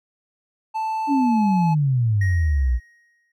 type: tone with pitch glide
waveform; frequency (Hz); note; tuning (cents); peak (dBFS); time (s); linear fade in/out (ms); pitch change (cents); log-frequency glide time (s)
triangle; 880 to 855.9; A5 to A5; 0 to -48; -20; 0.74-1.75; 20; -48; 1.15-1.42
type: exponential sweep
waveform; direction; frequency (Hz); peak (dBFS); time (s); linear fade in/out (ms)
sine; down; 293.7 to 57.1; -16; 1.07-2.8; 50
type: tone with exponential decay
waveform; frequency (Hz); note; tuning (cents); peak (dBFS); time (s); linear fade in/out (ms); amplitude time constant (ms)
triangle; 1879; A#6; +13; -25; 2.21-3.32; 5; 240
effects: none